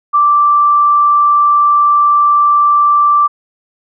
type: tone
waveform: sine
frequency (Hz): 1172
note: D6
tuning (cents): -4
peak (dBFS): -6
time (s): 0.13-3.28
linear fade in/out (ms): 20
effects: none